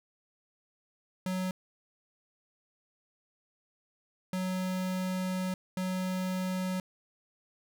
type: tone bursts at uneven times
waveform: square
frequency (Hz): 185.3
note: F#3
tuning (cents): +3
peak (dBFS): -31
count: 3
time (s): 1.26-1.51 / 4.33-5.54 / 5.77-6.8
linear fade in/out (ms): 2
effects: none